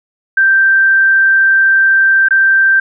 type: tone with dropouts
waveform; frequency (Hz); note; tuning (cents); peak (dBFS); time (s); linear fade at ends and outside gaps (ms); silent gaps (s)
sine; 1568; G6; 0; -6; 0.37-2.8; 5; 2.286-2.307
effects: none